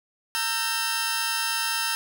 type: tone cluster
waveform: 15% pulse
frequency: 919 / 1334 / 1574 / 5240 Hz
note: A#5 / E6 / G6 / E8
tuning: -25 / +20 / +7 / -11 cents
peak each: -24 dBFS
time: 0.35-1.95 s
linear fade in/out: 0 ms
effects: none